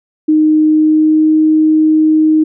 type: tone with pitch glide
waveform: sine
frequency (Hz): 309.1 to 311.8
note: D#4 to D#4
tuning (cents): -11 to +4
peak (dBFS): -6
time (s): 0.28-2.44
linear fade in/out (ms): 10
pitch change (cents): +15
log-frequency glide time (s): 0.68-1.33
effects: none